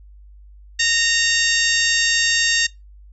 harmonic tone with a mistuned harmonic, 924 Hz, A#5, 16 cents flat, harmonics 2 / 3 / 4 / 5 / 6 / 7 / 8, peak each -20 / -22 / -23 / -24 / -25 / -25 / -26 dBFS, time 0.79-2.67 s, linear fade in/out 10 ms, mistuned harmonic 7, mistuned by -21 cents, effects noise-tail reverb RT60 0.2 s tail -23 dB re dry + added 50 Hz sine -41 dBFS peak until 3.12 s

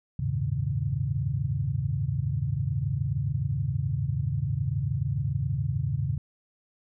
sine tone cluster, 79.8 / 97.2 / 109.2 / 136.1 / 156.6 Hz, D#2 / G2 / A2 / C#3 / D#3, +44 / -14 / -13 / -31 / +11 cents, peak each -35 / -34 / -31 / -28 / -35 dBFS, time 0.19-6.18 s, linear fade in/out 5 ms, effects none

